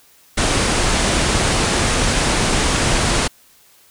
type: low-pass noise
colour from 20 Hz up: pink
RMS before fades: -17 dBFS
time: 0.37-3.28 s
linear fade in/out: 10 ms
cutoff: 10000 Hz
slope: 96 dB/octave
effects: white hiss -51 dBFS RMS until 3.9 s